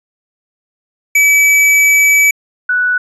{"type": "tone pair in turn", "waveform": ["square", "sine"], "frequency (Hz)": [2294, 1479.2], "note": ["D7", "F#6"], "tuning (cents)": [-41, -1], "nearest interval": "minor sixth", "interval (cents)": 760, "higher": "first", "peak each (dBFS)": [-7, -10], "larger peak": "first", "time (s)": [[1.15, 2.31], [2.69, 2.98]], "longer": "first", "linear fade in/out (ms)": 5, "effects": ["resampled to 32000 Hz"]}